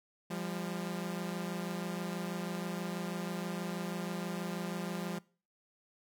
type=tone pair together; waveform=sawtooth; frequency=173.98 / 200.2 Hz; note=F3 / G3; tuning=-6 / +37 cents; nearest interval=major second; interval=243 cents; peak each=-34 / -36 dBFS; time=0.3-5.19 s; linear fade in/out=10 ms; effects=noise-tail reverb RT60 0.4 s tail -22 dB re dry